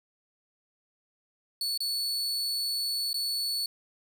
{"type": "tone with dropouts", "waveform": "40% pulse", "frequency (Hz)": 4435, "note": "C#8", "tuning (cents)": 0, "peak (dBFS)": -27, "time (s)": [1.61, 3.66], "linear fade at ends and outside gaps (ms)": 2, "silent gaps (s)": [[1.776, 1.804], [3.131, 3.142]], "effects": []}